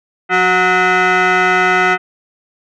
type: tone with frequency modulation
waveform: sine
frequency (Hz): 370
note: F#4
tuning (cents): 0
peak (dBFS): -7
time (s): 0.29-1.98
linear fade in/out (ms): 50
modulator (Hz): 550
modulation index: 3.5
effects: tanh soft clip ceiling -8 dBFS